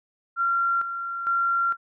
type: tone with tremolo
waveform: sine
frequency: 1375 Hz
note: F6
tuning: 27 cents flat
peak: -20 dBFS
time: 0.36-1.77 s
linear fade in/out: 50 ms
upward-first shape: square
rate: 1.1 Hz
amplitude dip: 60%
effects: none